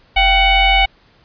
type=tone with frequency modulation; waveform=sine; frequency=1508 Hz; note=F#6; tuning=32 cents sharp; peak=-9 dBFS; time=0.16-0.86 s; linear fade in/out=10 ms; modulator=731 Hz; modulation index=2.2; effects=pink hiss -52 dBFS RMS until 1.24 s + resampled to 11025 Hz